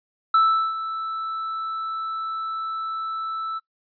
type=tone with ADSR envelope; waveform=triangle; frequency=1318.5 Hz; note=E6; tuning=in tune; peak=-11 dBFS; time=0.34-3.6 s; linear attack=5 ms; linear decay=390 ms; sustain=-13 dB; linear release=27 ms; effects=noise-tail reverb RT60 0.1 s tail -20 dB re dry + resampled to 11025 Hz